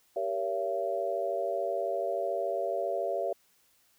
sine chord, G diminished seventh, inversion none, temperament just, 392 / 470.4 / 564.5 / 677.4 Hz, G4 / Bb4 / Db5 / Fb5, 0 / +16 / +31 / +47 cents, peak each -36 / -37 / -33 / -32 dBFS, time 0.16-3.33 s, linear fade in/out 5 ms, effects white hiss -67 dBFS RMS until 3.98 s

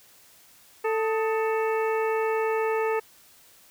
harmonic tone with a mistuned harmonic, 442.8 Hz, A4, 11 cents sharp, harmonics 1 / 2 / 3 / 4 / 5 / 6, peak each -24 / -30 / -34 / -36 / -38 / -40 dBFS, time 0.84-3 s, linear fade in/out 10 ms, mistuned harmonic 3, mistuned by -88 cents, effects white hiss -55 dBFS RMS until 3.7 s

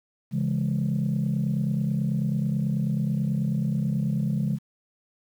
sine chord, C# minor, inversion none, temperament equal with one note detuned, 138.59 / 167.89 / 207.7 Hz, C#3 / E3 / G#3, 0 / +32 / 0 cents, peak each -25 / -27 / -26 dBFS, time 0.31-4.59 s, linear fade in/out 50 ms, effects tanh soft clip ceiling -17 dBFS + 9-bit

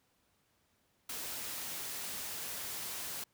white noise, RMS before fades -41 dBFS, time 1.09-3.24 s, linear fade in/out 5 ms, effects pink hiss -74 dBFS RMS until 3.33 s + high-pass 60 Hz 12 dB/octave

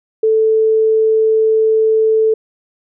sine tone, 440 Hz, A4, in tune, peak -9 dBFS, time 0.23-2.34 s, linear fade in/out 5 ms, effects none

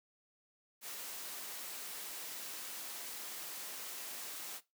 white high-pass noise, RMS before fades -45 dBFS, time 0.81-4.61 s, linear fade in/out 50 ms, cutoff 260 Hz, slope 12 dB/octave, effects noise-tail reverb RT60 0.2 s tail -17 dB re dry

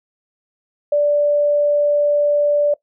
sine tone, 585 Hz, D5, 7 cents flat, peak -12 dBFS, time 0.92-2.74 s, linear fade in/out 5 ms, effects noise-tail reverb RT60 0.1 s tail -20 dB re dry

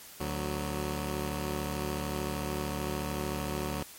10% pulse tone pair together, 73.42 / 185 Hz, D2 / F#3, 0 / 0 cents, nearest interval octave + major third, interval 1600 cents, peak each -25 / -28 dBFS, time 0.2-3.83 s, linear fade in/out 5 ms, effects white hiss -49 dBFS RMS until 3.98 s + MP3 64 kbps

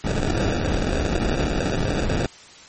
pink noise with sample-and-hold, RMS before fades -22 dBFS, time 0.04-2.26 s, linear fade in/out 0 ms, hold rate 1050 Hz, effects white hiss -45 dBFS RMS until 2.68 s + MP3 32 kbps

